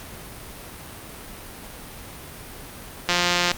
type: click train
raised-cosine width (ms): 0.2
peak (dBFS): -3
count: 76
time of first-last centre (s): 3.09-3.516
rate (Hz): 176
effects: pink hiss -39 dBFS RMS until 3.57 s + Opus 48 kbps